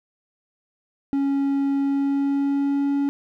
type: tone with pitch glide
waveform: triangle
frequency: 277.2 to 281.2 Hz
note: C#4 to C#4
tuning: 0 to +25 cents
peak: -17 dBFS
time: 1.13-3.09 s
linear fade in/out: 0 ms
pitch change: +25 cents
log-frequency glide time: 1.78-2.95 s
effects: none